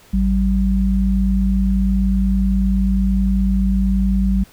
sine tone pair together, 54.07 / 192.7 Hz, A1 / G3, -30 / -29 cents, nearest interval octave + minor seventh, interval 2201 cents, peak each -16 dBFS, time 0.13-4.44 s, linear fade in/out 10 ms, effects pink hiss -48 dBFS RMS until 4.52 s

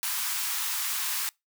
white high-pass noise, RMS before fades -30 dBFS, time 0.03-1.29 s, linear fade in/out 0 ms, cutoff 860 Hz, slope 48 dB/octave, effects noise-tail reverb RT60 0.2 s tail -25 dB re dry

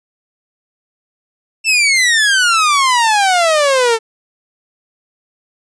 sawtooth exponential sweep, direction down, 2698 to 440 Hz, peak -6 dBFS, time 1.64-3.99 s, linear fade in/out 50 ms, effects resampled to 22050 Hz

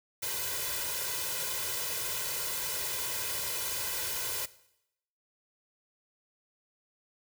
white noise with comb filter, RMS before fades -34 dBFS, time 0.22-4.46 s, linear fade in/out 10 ms, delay 2 ms, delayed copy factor +0.95, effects noise-tail reverb RT60 0.8 s tail -18 dB re dry + high-pass 60 Hz 12 dB/octave

